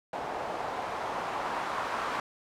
blue noise with low-pass filter sweep, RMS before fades -34 dBFS, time 0.13-2.2 s, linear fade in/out 2 ms, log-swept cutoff 730 to 1100 Hz, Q 1.8, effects none

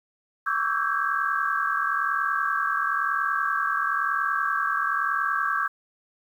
sine tone cluster, 1121 / 1162 / 1313 / 1559 / 1629 Hz, C#6 / D6 / E6 / G6 / G#6, +19 / -19 / -7 / -10 / -34 cents, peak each -29 dBFS, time 0.46-5.68 s, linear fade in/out 10 ms, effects 9-bit

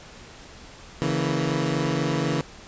20% pulse chord, A# diminished, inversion first, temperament equal with one note detuned, 140.77 / 164.81 / 233.1 Hz, C#3 / E3 / A#3, +27 / 0 / 0 cents, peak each -21 / -21 / -26 dBFS, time 1.02-2.41 s, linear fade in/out 0 ms, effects pink hiss -45 dBFS RMS until 2.67 s + resampled to 16000 Hz

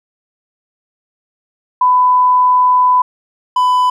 sine / triangle tone pair in turn, 1000 / 1000 Hz, B5 / B5, +21 / +21 cents, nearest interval unison, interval 0 cents, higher neither, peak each -7 dBFS, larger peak neither, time 1.81-3.02 / 3.56-3.9 s, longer first, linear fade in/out 5 ms, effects none

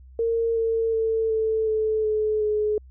sine tone with pitch steps, 458.9 / 452.8 / 446.9 / 441 / 435.2 / 429.4 / 423.7 Hz, A#4 / A4 / A4 / A4 / A4 / A4 / G#4, -27 / +50 / +27 / +4 / -19 / -42 / +35 cents, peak -20 dBFS, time 0.19-2.78 s, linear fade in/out 2 ms, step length 370 ms, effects added 64 Hz sine -44 dBFS peak until 2.9 s

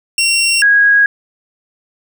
20% pulse / sine tone pair in turn, 2739 / 1648.5 Hz, F7 / G#6, -34 / -13 cents, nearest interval major sixth, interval 879 cents, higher first, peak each -6 dBFS, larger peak neither, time 0.18-0.62 / 0.62-1.06 s, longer neither, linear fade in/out 2 ms, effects none

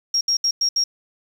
sine tone bursts at uneven times, 5588 Hz, F8, in tune, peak -16 dBFS, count 5, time 0.14-0.21 / 0.28-0.37 / 0.44-0.51 / 0.61-0.69 / 0.76-0.84 s, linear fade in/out 5 ms, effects 7-bit

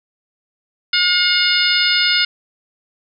harmonic tone, 718 Hz, F5, 48 cents sharp, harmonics 2 / 3 / 4 / 5 / 6 / 7, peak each -20 / -20 / -20 / -20 / -20 / -20 dBFS, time 0.93-2.25 s, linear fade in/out 5 ms, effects none

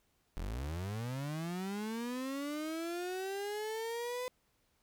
35% pulse linear sweep, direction up, 38.46 to 506 Hz, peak -35 dBFS, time 0.37-4.28 s, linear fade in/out 0 ms, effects pink hiss -75 dBFS RMS until 4.82 s

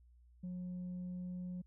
sine tone, 180.1 Hz, F#3, 46 cents flat, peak -38 dBFS, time 0.43-1.62 s, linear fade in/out 10 ms, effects tanh soft clip ceiling -39 dBFS + added 60 Hz sine -61 dBFS peak until 1.66 s

